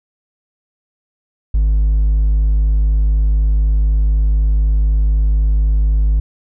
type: tone with hard clipping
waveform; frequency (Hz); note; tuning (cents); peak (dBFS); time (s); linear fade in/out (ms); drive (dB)
sine; 52; G#1; +3; -11; 1.54-6.2; 5; 2
effects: none